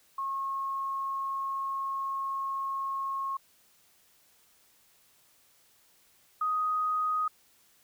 sine tone pair in turn, 1086 / 1249.3 Hz, C#6 / D#6, -36 / +7 cents, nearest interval major second, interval 243 cents, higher second, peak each -30 / -26 dBFS, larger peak second, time 0.18-3.37 / 6.41-7.28 s, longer first, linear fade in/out 5 ms, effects white hiss -64 dBFS RMS until 7.83 s

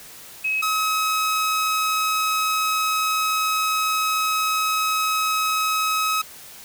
sine / sawtooth tone pair in turn, 2560 / 1277.2 Hz, D#7 / D#6, +49 / +45 cents, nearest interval octave, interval 1204 cents, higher first, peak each -20 / -16 dBFS, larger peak second, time 0.44-0.62 / 0.62-6.22 s, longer second, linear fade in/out 10 ms, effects white hiss -42 dBFS RMS until 6.64 s

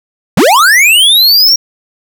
square linear sweep, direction up, 129.3 to 5650 Hz, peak -4 dBFS, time 0.37-1.56 s, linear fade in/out 5 ms, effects none

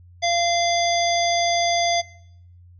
harmonic tone, 689 Hz, F5, 24 cents flat, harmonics 1 / 3 / 5 / 7 / 9, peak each -20 / -25 / -27 / -28 / -30 dBFS, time 0.22-2.02 s, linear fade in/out 20 ms, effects noise-tail reverb RT60 0.7 s tail -20 dB re dry + added 88 Hz sine -45 dBFS peak until 2.79 s

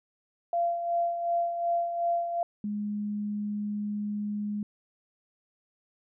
sine tone with tremolo, 687 Hz, F5, 29 cents flat, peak -23 dBFS, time 0.53-2.43 s, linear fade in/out 2 ms, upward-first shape sine, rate 2.7 Hz, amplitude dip 55%
sine tone, 207.7 Hz, G#3, in tune, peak -29 dBFS, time 2.64-4.63 s, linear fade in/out 2 ms
effects none

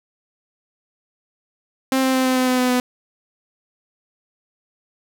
sawtooth tone with pitch steps, 264 / 261.9 / 259.8 / 257.7 / 255.6 / 253.5 / 251.5 / 249.5 Hz, C4 / C4 / C4 / C4 / C4 / B3 / B3 / B3, +16 / +2 / -12 / -26 / -40 / +45 / +32 / +18 cents, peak -12 dBFS, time 1.92-2.8 s, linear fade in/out 2 ms, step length 110 ms, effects 8-bit

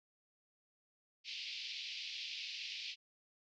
pink band-pass noise, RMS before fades -45 dBFS, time 1.24-2.96 s, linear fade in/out 50 ms, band 2400 to 5100 Hz, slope 48 dB/octave, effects none

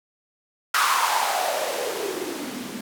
blue noise with band-pass filter sweep, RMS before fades -25 dBFS, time 0.74-2.81 s, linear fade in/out 5 ms, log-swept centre 1300 to 200 Hz, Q 4.7, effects none

